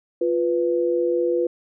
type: tone pair together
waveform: sine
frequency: 349.7 / 494.6 Hz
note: F4 / B4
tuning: +2 / +3 cents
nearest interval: tritone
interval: 601 cents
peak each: -21 dBFS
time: 0.21-1.47 s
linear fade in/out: 5 ms
effects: none